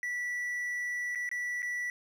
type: tone with dropouts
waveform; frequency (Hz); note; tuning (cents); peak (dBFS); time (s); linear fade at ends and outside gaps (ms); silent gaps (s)
triangle; 1957; B6; -16; -30; 0.03-1.9; 1; 1.15-1.156 / 1.291-1.314 / 1.621-1.628
effects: none